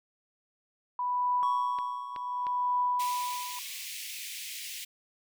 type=tone with tremolo; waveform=sine; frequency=987.8 Hz; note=B5; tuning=in tune; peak=-24 dBFS; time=0.99-3.59 s; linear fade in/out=2 ms; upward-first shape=triangle; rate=0.69 Hz; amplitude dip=85%
type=tone with exponential decay; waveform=triangle; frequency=1108.7 Hz; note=C#6; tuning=in tune; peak=-28 dBFS; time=1.43-3.87 s; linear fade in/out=0 ms; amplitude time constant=530 ms
type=clicks; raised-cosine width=0.3 ms; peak=-27 dBFS; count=3; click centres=1.787 / 2.162 / 2.468 s
type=high-pass noise; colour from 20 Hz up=pink; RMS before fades=-40 dBFS; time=2.99-4.85 s; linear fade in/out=10 ms; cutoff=2100 Hz; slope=48 dB/octave
effects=none